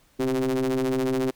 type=ring-modulated tone; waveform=square; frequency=64 Hz; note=C2; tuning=38 cents flat; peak=-20 dBFS; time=0.19-1.31 s; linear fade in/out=10 ms; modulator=327 Hz; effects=pink hiss -61 dBFS RMS until 1.35 s